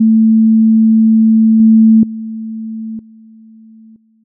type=tone with level steps; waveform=sine; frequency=221.7 Hz; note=A3; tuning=13 cents sharp; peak=-5 / -3 / -20 / -36 / -50 dBFS; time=0-4.24 s; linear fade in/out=10 ms; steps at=1.6 / 2.03 / 2.99 / 3.96 s; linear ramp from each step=2 ms; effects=none